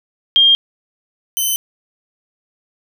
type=tone pair in turn; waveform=sine / 5% pulse; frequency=3211 / 3048 Hz; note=G7 / G7; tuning=+41 / -49 cents; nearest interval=minor second; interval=90 cents; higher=first; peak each=-7 dBFS; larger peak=neither; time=0.36-0.55 / 1.37-1.56 s; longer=neither; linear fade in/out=0 ms; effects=none